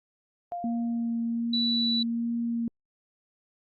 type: tone with exponential decay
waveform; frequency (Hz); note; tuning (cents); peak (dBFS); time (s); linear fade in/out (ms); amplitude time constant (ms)
sine; 698.5; F5; 0; -29; 0.52-1.4; 0; 190
type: tone with vibrato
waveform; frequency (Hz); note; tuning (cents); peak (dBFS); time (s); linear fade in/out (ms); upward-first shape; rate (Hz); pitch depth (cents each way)
sine; 233.1; A#3; 0; -26; 0.64-2.68; 2; sine; 1.3; 10
type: tone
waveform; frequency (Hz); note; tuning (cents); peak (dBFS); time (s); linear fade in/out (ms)
sine; 3951; B7; 0; -25; 1.53-2.03; 5
effects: Opus 48 kbps